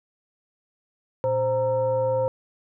sine tone with frequency modulation, 523 Hz, C5, 1 cent flat, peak -20 dBFS, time 1.24-2.28 s, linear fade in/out 0 ms, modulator 406 Hz, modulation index 0.61, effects none

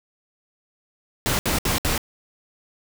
pink noise bursts, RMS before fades -22 dBFS, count 4, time 1.26-1.978 s, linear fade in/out 0 ms, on 130 ms, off 66 ms, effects none

